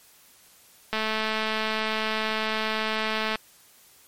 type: click train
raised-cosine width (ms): 0.3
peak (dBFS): -11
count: 530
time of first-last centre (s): 0.93-3.357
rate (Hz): 218
effects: white hiss -55 dBFS RMS until 4.07 s + MP3 64 kbps